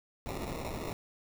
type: noise with sample-and-hold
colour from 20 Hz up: pink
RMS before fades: -38 dBFS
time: 0.26-0.93 s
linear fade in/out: 0 ms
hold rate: 1575 Hz
effects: none

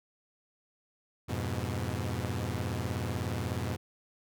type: chord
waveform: sawtooth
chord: F diminished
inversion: none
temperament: equal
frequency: 87.31 / 103.83 / 123.47 Hz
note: F2 / Ab2 / Cb3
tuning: 0 / 0 / 0 cents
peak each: -32 dBFS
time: 1.28-3.77 s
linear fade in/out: 20 ms
effects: none

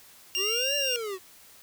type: tone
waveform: 25% pulse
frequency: 2794 Hz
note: F7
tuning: in tune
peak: -22 dBFS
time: 0.35-0.96 s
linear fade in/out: 0 ms
type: linear two-way sweep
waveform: square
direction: up then down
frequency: 360 to 583 to 360 Hz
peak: -32 dBFS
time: 0.36-1.19 s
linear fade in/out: 50 ms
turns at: 0.76 s
effects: white hiss -53 dBFS RMS until 1.62 s

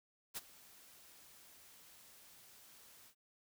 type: noise with ADSR envelope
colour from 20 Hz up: white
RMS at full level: -41 dBFS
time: 0.34-3.15 s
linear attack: 30 ms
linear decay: 28 ms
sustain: -20 dB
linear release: 81 ms
effects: none

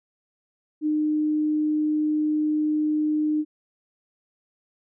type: tone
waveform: sine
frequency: 304.6 Hz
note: D#4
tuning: 37 cents flat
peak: -20 dBFS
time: 0.81-3.45 s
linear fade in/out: 50 ms
effects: none

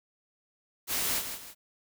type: noise with echo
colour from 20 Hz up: white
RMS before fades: -30 dBFS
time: 0.87-1.23 s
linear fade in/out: 50 ms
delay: 160 ms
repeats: 2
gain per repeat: -8 dB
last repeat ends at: 1.55 s
effects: none

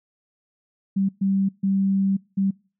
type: tone bursts at uneven times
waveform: sine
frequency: 194.6 Hz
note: G3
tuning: 12 cents flat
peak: -18 dBFS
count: 4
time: 0.96-1.09 / 1.21-1.49 / 1.63-2.17 / 2.37-2.51 s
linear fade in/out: 10 ms
effects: noise-tail reverb RT60 0.4 s tail -26 dB re dry

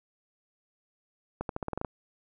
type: accelerating click train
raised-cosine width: 1 ms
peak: -18 dBFS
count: 9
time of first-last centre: 1.41-1.848 s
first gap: 82 ms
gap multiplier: 0.88
effects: none

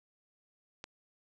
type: click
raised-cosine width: 0.2 ms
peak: -25 dBFS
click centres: 0.841 s
effects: resampled to 22050 Hz

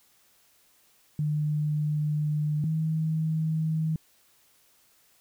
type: tone pair in turn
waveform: sine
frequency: 150.6 / 158.53 Hz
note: D3 / D#3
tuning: +44 / +33 cents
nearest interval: minor second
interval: 89 cents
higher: second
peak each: -24 dBFS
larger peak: neither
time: 1.19-2.64 / 2.64-3.96 s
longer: first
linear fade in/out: 2 ms
effects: white hiss -63 dBFS RMS until 5.2 s

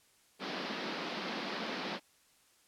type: band-pass noise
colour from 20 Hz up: pink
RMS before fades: -39 dBFS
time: 0.39-2 s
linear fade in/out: 50 ms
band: 180 to 5000 Hz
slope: 48 dB/octave
effects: white hiss -67 dBFS RMS until 2.67 s + low-pass 11000 Hz 12 dB/octave

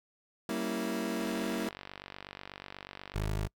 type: chord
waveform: 30% pulse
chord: G diminished seventh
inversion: none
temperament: equal with one note detuned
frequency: 194.19 / 233.1 / 277.2 / 329.6 Hz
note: G3 / Bb3 / Db4 / Fb4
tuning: -16 / 0 / 0 / 0 cents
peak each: -36 / -33 / -38 / -34 dBFS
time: 0.49-1.69 s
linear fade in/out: 2 ms
type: click train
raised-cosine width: 0.3 ms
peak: -26 dBFS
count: 99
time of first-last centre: 1.21-3.243 s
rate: 48.2 Hz
type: tone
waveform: 20% pulse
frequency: 51.91 Hz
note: G#1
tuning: in tune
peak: -26 dBFS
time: 3.14-3.48 s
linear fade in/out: 20 ms
effects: noise-tail reverb RT60 0.1 s tail -25 dB re dry

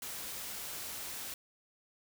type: noise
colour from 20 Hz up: white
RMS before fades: -42 dBFS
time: 0.02-1.34 s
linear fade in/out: 2 ms
effects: none

